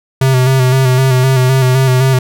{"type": "tone with vibrato", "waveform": "square", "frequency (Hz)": 130.2, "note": "C3", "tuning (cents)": -8, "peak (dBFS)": -8, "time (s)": [0.21, 2.19], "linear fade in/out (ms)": 5, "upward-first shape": "square", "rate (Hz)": 3.9, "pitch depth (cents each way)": 34, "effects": []}